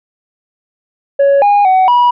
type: tone with pitch steps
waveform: sine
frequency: 558 / 817 / 751 / 972 Hz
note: C#5 / G#5 / F#5 / B5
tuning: +11 / -29 / +26 / -28 cents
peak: -3 dBFS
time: 1.19-2.11 s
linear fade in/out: 10 ms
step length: 230 ms
effects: tanh soft clip ceiling -5 dBFS